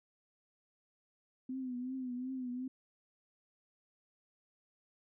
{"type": "tone with vibrato", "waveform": "sine", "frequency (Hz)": 254.3, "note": "C4", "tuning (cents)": -49, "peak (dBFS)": -37, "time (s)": [1.49, 2.68], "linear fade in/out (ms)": 5, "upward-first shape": "triangle", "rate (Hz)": 2.7, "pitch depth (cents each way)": 76, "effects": []}